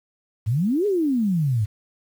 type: exponential two-way sweep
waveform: sine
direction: up then down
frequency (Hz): 99.2 to 427.9 to 99.2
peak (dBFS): -18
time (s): 0.46-1.66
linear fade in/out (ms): 20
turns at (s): 0.86
effects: 8-bit